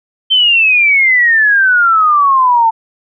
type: exponential sweep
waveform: sine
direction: down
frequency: 3125 to 886 Hz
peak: -6 dBFS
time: 0.3-2.71 s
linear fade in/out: 20 ms
effects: none

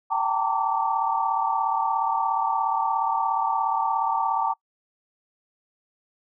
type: tone cluster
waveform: sine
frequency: 777 / 891 / 928 / 1158 Hz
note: G5 / A5 / A#5 / D6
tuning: -16 / +22 / -8 / -25 cents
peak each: -27 / -25 / -29 / -27 dBFS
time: 0.1-4.54 s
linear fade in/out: 20 ms
effects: noise-tail reverb RT60 0.1 s tail -24 dB re dry

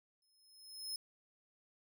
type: tone with exponential growth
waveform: sawtooth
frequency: 5170 Hz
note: E8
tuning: 34 cents flat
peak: -35 dBFS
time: 0.22-0.96 s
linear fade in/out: 2 ms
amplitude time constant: 160 ms
effects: none

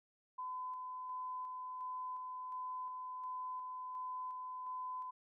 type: tone with tremolo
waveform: sine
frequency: 1013 Hz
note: B5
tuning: 44 cents sharp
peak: -40 dBFS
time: 0.38-5.11 s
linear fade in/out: 10 ms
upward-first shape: square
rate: 1.4 Hz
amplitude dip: 25%
effects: none

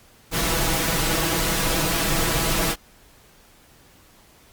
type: noise with comb filter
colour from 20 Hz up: pink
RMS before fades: -22 dBFS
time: 0.31-2.76 s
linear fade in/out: 50 ms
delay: 6.1 ms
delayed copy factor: +0.8
effects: pink hiss -53 dBFS RMS until 4.52 s + Opus 48 kbps

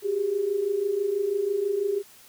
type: tone pair together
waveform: sine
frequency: 380.1 / 406.2 Hz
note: F#4 / G#4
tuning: +47 / -38 cents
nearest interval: minor second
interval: 115 cents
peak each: -29 / -24 dBFS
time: 0.02-2.03 s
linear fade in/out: 50 ms
effects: white hiss -52 dBFS RMS until 2.28 s

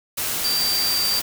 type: tone in noise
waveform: sine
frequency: 4688 Hz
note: D8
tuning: 4 cents flat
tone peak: -20 dBFS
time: 0.44-1.2 s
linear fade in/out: 10 ms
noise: white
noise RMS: -25 dBFS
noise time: 0.17-1.22 s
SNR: +2 dB
effects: none

